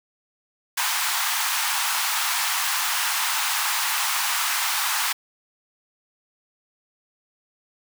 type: high-pass noise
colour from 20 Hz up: pink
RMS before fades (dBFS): -24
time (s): 0.77-5.13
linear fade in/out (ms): 10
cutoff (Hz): 830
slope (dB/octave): 48
effects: none